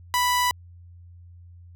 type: tone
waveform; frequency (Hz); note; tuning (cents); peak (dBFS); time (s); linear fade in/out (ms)
sawtooth; 987.8; B5; 0; -16; 0.14-0.51; 0
effects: added 87 Hz sine -44 dBFS peak until 1.75 s